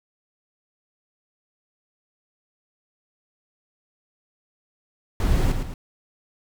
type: noise with echo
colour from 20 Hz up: brown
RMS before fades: -20 dBFS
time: 5.2-5.52 s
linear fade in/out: 2 ms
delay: 110 ms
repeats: 2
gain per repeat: -6 dB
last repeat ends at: 5.74 s
effects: none